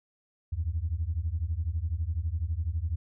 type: beating tone pair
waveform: sine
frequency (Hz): 75.9 / 87.9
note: D#2 / F2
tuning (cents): -42 / +12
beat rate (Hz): 12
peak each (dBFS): -30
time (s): 0.52-2.96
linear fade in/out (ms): 10
effects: tanh soft clip ceiling -20 dBFS

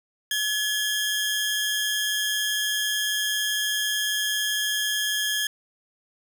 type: tone pair together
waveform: sawtooth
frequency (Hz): 1700 / 3209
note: G#6 / G7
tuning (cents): +40 / +40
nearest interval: major seventh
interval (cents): 1100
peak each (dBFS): -23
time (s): 0.31-5.47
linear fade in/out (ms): 2
effects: none

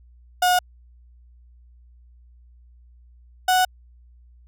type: tone pair in turn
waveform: 35% pulse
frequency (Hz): 723 / 739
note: F#5 / F#5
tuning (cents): -40 / -2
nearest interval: unison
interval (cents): 38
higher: second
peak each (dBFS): -14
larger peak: neither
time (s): 0.42-0.59 / 3.48-3.65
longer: neither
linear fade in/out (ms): 5
effects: added 60 Hz sine -48 dBFS peak until 4.47 s

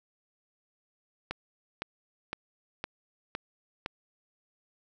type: click train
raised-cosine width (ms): 0.3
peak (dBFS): -17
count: 6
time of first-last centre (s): 1.31-3.861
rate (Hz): 1.96
effects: none

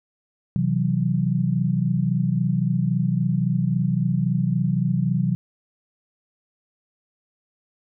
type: tone cluster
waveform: sine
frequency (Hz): 129 / 163 / 186.7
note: C3 / E3 / F#3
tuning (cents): -24 / -19 / +16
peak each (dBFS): -23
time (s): 0.56-5.35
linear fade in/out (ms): 0
effects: none

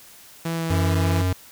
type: tone with vibrato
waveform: sawtooth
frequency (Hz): 164.81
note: E3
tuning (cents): 0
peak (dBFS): -20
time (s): 0.45-1.22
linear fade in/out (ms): 5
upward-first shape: sine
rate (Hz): 3.4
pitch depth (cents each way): 9
type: tone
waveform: square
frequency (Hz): 91.9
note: F#2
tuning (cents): -11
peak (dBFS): -20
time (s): 0.7-1.33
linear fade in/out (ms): 5
effects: white hiss -47 dBFS RMS until 1.51 s

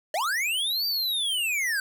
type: linear two-way sweep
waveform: square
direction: up then down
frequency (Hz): 573 to 4699 to 1515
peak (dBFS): -25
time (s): 0.14-1.8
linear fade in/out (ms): 2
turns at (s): 0.86
effects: none

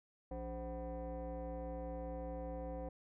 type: tone with frequency modulation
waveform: sine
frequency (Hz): 290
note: D4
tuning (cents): -22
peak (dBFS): -39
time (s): 0.31-2.89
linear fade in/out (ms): 5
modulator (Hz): 231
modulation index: 1.8
effects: tanh soft clip ceiling -38 dBFS

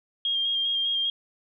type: tone with vibrato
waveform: sine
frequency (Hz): 3229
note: G#7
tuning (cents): -49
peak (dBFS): -23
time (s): 0.25-1.1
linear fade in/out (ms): 2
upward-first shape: square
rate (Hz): 5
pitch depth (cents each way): 17
effects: none

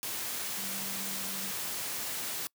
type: tone in noise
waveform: sine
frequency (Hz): 194.5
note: G3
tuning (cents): -13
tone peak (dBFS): -45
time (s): 0.58-1.51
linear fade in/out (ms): 0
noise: white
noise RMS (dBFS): -36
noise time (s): 0.03-2.47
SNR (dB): -12
effects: noise-tail reverb RT60 0.1 s tail -25 dB re dry + high-pass 100 Hz 12 dB/octave

